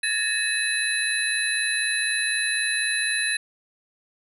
sine tone cluster, 1701 / 1825 / 2576 / 3988 / 10690 Hz, G#6 / A#6 / E7 / B7 / E9, +41 / -37 / -41 / +16 / +23 cents, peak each -28 dBFS, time 0.03-3.37 s, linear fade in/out 5 ms, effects tanh soft clip ceiling -11 dBFS

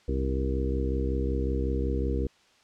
harmonic tone with a mistuned harmonic, 65.4 Hz, C2, in tune, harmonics 1 / 2 / 3 / 4 / 5 / 6 / 7, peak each -27 / -36 / -38 / -35 / -36 / -36 / -35 dBFS, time 0.08-2.27 s, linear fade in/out 5 ms, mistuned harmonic 7, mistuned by +41 cents, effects white hiss -61 dBFS RMS until 2.63 s + low-pass 5000 Hz 12 dB/octave

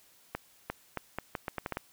accelerating click train, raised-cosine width 0.5 ms, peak -18 dBFS, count 10, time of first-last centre 0.35-1.771 s, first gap 350 ms, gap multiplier 0.78, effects white hiss -62 dBFS RMS until 1.92 s

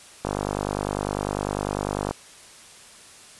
click train, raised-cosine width 1 ms, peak -11 dBFS, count 94, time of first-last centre 0.25-2.11 s, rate 50 Hz, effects white hiss -47 dBFS RMS until 3.39 s + resampled to 24000 Hz

